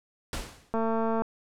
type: noise with exponential decay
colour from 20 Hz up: pink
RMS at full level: -31 dBFS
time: 0.33-0.78 s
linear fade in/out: 1 ms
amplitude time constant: 96 ms
type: click train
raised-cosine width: 1 ms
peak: -16 dBFS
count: 109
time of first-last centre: 0.74-1.22 s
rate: 225 Hz
effects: low-pass 10000 Hz 12 dB/octave